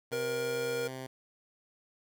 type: tone with pitch glide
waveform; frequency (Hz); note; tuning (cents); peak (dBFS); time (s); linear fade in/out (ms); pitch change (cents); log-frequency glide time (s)
10% pulse; 129.4 to 130.75; C3 to C3; -19 to -1; -31; 0.11-1.07; 10; +18; 0.24-0.6
type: tone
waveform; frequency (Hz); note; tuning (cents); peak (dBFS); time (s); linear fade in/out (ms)
square; 473.4; A#4; +27; -32; 0.12-0.88; 10
effects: none